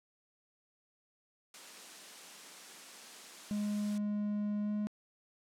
white high-pass noise, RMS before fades -50 dBFS, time 1.54-3.98 s, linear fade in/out 2 ms, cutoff 170 Hz, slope 48 dB/octave
triangle tone with pitch glide, 207.7 to 209.3 Hz, G#3 to G#3, 0 to +14 cents, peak -30 dBFS, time 3.51-4.87 s, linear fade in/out 0 ms, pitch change +14 cents, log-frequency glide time 4.62-4.71 s
effects low-pass 9000 Hz 12 dB/octave

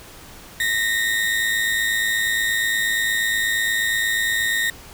35% pulse tone pair together, 1847 / 1955.4 Hz, A#6 / B6, -16 / -18 cents, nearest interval minor second, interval 98 cents, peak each -18 / -25 dBFS, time 0.6-4.7 s, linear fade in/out 2 ms, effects pink hiss -42 dBFS RMS until 4.93 s

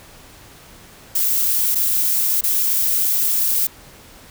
violet noise with dropouts, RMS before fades -18 dBFS, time 1.15-3.67 s, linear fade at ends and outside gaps 5 ms, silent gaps 1.749-1.754 / 2.41-2.436 s, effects pink hiss -44 dBFS RMS until 4.3 s

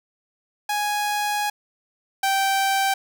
sawtooth tone pair in turn, 830.6 / 779.6 Hz, G#5 / G5, 0 / -10 cents, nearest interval minor second, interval 110 cents, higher first, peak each -18 / -15 dBFS, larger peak second, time 0.69-1.5 / 2.23-2.94 s, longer first, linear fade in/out 5 ms, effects none

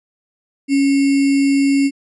sine tone with sample-and-hold, 277.2 Hz, C#4, in tune, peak -11 dBFS, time 0.68-1.91 s, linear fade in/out 50 ms, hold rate 2450 Hz, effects resampled to 24000 Hz

